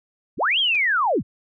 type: linear two-way sweep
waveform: sine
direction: up then down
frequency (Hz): 50.8 to 3322 to 50.8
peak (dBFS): -17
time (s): 0.37-1.23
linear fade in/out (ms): 50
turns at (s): 0.59
type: clicks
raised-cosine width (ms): 0.2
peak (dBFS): -25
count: 2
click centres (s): 0.748 / 0.755
effects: none